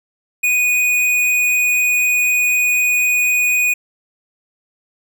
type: tone with hard clipping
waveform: sine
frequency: 2476 Hz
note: D#7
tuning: 9 cents flat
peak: -14 dBFS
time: 0.43-3.74 s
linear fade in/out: 10 ms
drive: 14 dB
effects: none